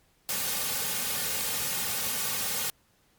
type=noise with comb filter; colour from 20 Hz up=white; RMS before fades=-30 dBFS; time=0.29-2.7 s; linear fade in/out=0 ms; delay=3 ms; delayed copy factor=-0.65; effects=pink hiss -66 dBFS RMS until 3.18 s + MP3 96 kbps